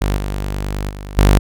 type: tone with level steps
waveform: sawtooth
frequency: 49.57 Hz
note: G1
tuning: 20 cents sharp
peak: -11 / -16 / -24 / -4 dBFS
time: 0.01-1.39 s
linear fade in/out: 10 ms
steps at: 0.17 / 0.89 / 1.17 s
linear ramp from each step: 10 ms
effects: none